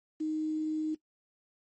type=tone with quantisation; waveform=sine; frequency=311.1 Hz; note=D#4; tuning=in tune; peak=-29 dBFS; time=0.2-0.95 s; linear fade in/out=10 ms; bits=9; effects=noise-tail reverb RT60 0.1 s tail -19 dB re dry + MP3 32 kbps